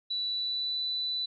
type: tone with pitch glide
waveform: sine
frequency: 3951 to 3981 Hz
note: B7 to B7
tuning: 0 to +13 cents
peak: -29 dBFS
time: 0.1-1.26 s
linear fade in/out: 10 ms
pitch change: +13 cents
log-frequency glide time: 0.27-0.8 s
effects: none